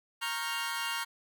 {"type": "chord", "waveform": "20% pulse", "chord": "G half-diminished seventh", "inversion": "first", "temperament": "equal with one note detuned", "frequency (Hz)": [932.3, 1099.8, 1396.9, 1568], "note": ["Bb5", "Db6", "F6", "G6"], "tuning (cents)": [0, -14, 0, 0], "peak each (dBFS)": [-32, -34, -32, -36], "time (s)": [0.21, 1.05], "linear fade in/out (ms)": 20, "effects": []}